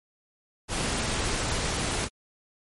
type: noise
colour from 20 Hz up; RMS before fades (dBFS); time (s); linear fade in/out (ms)
pink; -28; 0.68-2.09; 50
effects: MP3 48 kbps